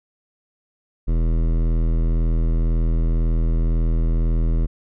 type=tone with hard clipping; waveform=sine; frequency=40.97 Hz; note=E1; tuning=10 cents flat; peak=-18 dBFS; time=1.07-4.67 s; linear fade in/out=20 ms; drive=16 dB; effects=none